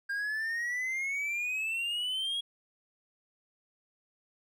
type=exponential sweep; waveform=triangle; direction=up; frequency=1600 to 3322 Hz; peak=-29 dBFS; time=0.09-2.41 s; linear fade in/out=10 ms; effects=none